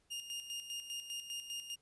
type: tone with tremolo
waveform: sawtooth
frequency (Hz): 2828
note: F7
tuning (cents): +21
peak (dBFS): -36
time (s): 0.1-1.76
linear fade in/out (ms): 20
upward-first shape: square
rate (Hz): 5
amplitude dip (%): 60
effects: pink hiss -75 dBFS RMS until 1.81 s + resampled to 24000 Hz